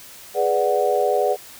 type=chord; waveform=sine; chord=G# half-diminished seventh; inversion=none; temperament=equal; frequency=415.3 / 493.9 / 587.3 / 740 Hz; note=G#4 / B4 / D5 / F#5; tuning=0 / 0 / 0 / 0 cents; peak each=-22 dBFS; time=0.34-1.37 s; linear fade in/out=50 ms; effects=white hiss -42 dBFS RMS until 1.59 s